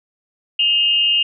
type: tone with amplitude modulation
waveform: sine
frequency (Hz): 2831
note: F7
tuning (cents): +23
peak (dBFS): -10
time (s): 0.59-1.23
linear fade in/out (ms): 5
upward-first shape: sine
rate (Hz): 271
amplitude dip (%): 60
effects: none